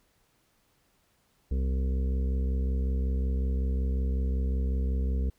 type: harmonic tone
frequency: 65.41 Hz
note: C2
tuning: in tune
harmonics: 1 / 2 / 3 / 4 / 6 / 7 / 8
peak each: -25 / -42 / -38 / -42 / -47 / -44 / -54 dBFS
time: 1.51-5.3 s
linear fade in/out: 5 ms
effects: pink hiss -69 dBFS RMS until 5.38 s